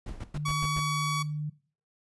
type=noise bursts; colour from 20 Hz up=brown; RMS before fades=-36 dBFS; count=6; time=0.06-0.8 s; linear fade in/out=5 ms; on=40 ms; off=100 ms
type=noise with exponential decay; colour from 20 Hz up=brown; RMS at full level=-35 dBFS; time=0.08-0.52 s; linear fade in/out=2 ms; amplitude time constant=95 ms
type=tone with pitch glide; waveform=sine; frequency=148.9 to 150.2 Hz; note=D3 to D3; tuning=+24 to +39 cents; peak=-30 dBFS; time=0.34-1.5 s; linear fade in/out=10 ms; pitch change=+15 cents; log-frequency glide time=0.45-0.55 s
type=tone; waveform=sawtooth; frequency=1131 Hz; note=C#6; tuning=34 cents sharp; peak=-25 dBFS; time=0.45-1.23 s; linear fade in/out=10 ms
effects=noise-tail reverb RT60 0.4 s tail -18 dB re dry + resampled to 24000 Hz